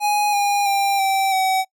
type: tone with pitch steps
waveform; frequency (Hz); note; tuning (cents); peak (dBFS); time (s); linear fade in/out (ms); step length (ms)
square; 830.6 / 812.1 / 794 / 776.3 / 759; G#5 / G#5 / G5 / G5 / F#5; 0 / -39 / +22 / -17 / +44; -17; 0-1.65; 50; 330
effects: noise-tail reverb RT60 0.1 s tail -24 dB re dry